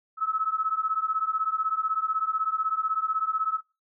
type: beating tone pair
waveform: sine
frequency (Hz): 1287 / 1303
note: E6 / E6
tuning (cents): -42 / -20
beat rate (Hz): 16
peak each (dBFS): -28 / -27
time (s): 0.17-3.61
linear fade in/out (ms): 50
effects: noise-tail reverb RT60 0.3 s tail -21 dB re dry